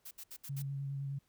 blue noise bursts, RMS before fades -47 dBFS, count 5, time 0.05-0.623 s, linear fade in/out 10 ms, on 61 ms, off 67 ms
sine tone with vibrato, 138.59 Hz, C#3, in tune, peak -36 dBFS, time 0.49-1.19 s, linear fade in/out 10 ms, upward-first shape square, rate 9.7 Hz, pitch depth 14 cents each way
effects pink hiss -75 dBFS RMS until 1.28 s

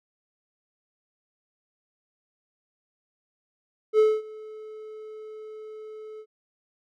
triangle tone with ADSR envelope, 432.4 Hz, A4, 30 cents flat, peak -12 dBFS, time 3.93-6.26 s, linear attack 58 ms, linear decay 230 ms, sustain -24 dB, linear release 63 ms, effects none

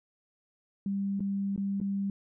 sine tone with dropouts, 197.8 Hz, G3, 16 cents sharp, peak -28 dBFS, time 0.86-2.1 s, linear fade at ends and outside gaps 2 ms, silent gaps 1.196-1.205 / 1.562-1.577 / 1.802-1.813 s, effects none

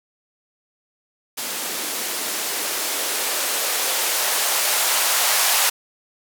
violet noise with band-pass filter sweep, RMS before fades -22 dBFS, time 1.37-5.7 s, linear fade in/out 10 ms, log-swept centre 250 to 800 Hz, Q 1.3, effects none

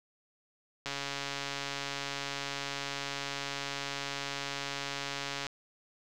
click train, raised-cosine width 0.2 ms, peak -18 dBFS, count 646, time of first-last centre 0.86-5.467 s, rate 140 Hz, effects none

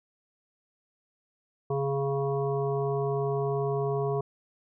harmonic tone, 138.59 Hz, C#3, in tune, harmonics 1 / 3 / 5 / 7 / 8, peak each -30 / -28 / -35 / -40 / -40 dBFS, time 1.7-4.21 s, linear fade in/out 5 ms, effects none

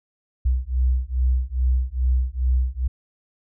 sine beating tone pair, 62.1 / 64.5 Hz, B1 / C2, +10 / -24 cents, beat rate 2.4 Hz, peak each -21 dBFS, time 0.45-2.88 s, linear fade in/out 10 ms, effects none

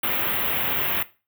white band-stop noise, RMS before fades -24 dBFS, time 0.03-1.03 s, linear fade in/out 5 ms, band 3300 to 13000 Hz, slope 48 dB/octave, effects noise-tail reverb RT60 0.3 s tail -17 dB re dry + high-pass 60 Hz 12 dB/octave

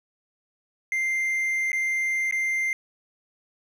triangle tone with dropouts, 2093 Hz, C7, in tune, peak -21 dBFS, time 0.92-2.73 s, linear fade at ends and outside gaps 1 ms, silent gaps 1.718-1.73 / 2.311-2.324 s, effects none

